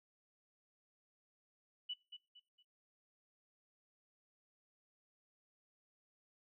sine tone with echo, 2960 Hz, F#7, in tune, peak -39 dBFS, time 1.89-1.94 s, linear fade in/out 10 ms, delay 230 ms, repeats 3, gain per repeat -9 dB, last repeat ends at 2.63 s, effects noise-tail reverb RT60 0.3 s tail -22 dB re dry

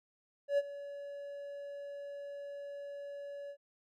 triangle tone with ADSR envelope, 568 Hz, C#5, 42 cents sharp, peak -23 dBFS, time 0.48-3.57 s, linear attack 100 ms, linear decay 37 ms, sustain -17 dB, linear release 71 ms, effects none

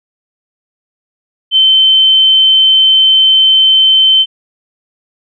sine tone, 3085 Hz, G7, 28 cents flat, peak -4 dBFS, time 1.51-4.26 s, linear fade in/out 50 ms, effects none

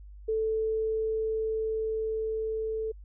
sine tone with level ramp, 440.3 Hz, A4, 1 cent sharp, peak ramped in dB -25 to -29 dBFS, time 0.28-2.92 s, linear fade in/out 10 ms, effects added 50 Hz sine -44 dBFS peak until 3.04 s

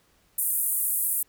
pink band-pass noise, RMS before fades -26 dBFS, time 0.38-1.23 s, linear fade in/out 5 ms, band 9200 to 16000 Hz, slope 48 dB/octave, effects pink hiss -64 dBFS RMS until 1.28 s

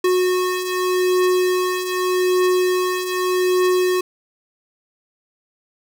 square beating tone pair, 365 / 365.83 Hz, F#4 / F#4, -24 / -20 cents, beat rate 0.83 Hz, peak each -24 / -18 dBFS, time 0.04-4.01 s, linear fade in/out 5 ms, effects none

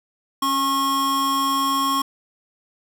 square tone pair together, 274.6 / 1088 Hz, C#4 / C#6, -16 / -33 cents, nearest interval 2 octaves, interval 2383 cents, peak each -27 / -20 dBFS, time 0.42-2.02 s, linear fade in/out 5 ms, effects none

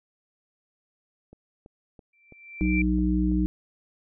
click train, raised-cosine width 2 ms, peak -34 dBFS, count 7, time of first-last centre 1.33-3.317 s, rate 3.02 Hz
sine tone with exponential growth, 2346 Hz, D7, 2 cents flat, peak -24 dBFS, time 2.13-2.82 s, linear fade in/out 5 ms, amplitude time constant 150 ms
harmonic tone, 61.74 Hz, B1, in tune, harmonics 1 / 3 / 5, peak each -25 / -25 / -25 dBFS, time 2.61-3.46 s, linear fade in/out 0 ms
effects none

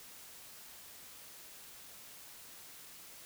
silence, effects white hiss -53 dBFS RMS until 3.25 s

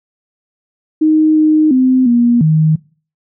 sine tone with pitch steps, 311.3 / 309.2 / 257.7 / 238.7 / 156.6 Hz, D#4 / D#4 / C4 / A#3 / D#3, +1 / -11 / -26 / +41 / +11 cents, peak -7 dBFS, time 1.01-2.76 s, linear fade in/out 10 ms, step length 350 ms, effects noise-tail reverb RT60 0.4 s tail -22 dB re dry

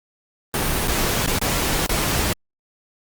pink noise with dropouts, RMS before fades -21 dBFS, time 0.54-2.33 s, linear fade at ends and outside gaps 1 ms, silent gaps 0.875-0.88 / 1.263-1.276 / 1.387-1.415 / 1.864-1.893 s, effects Opus 32 kbps

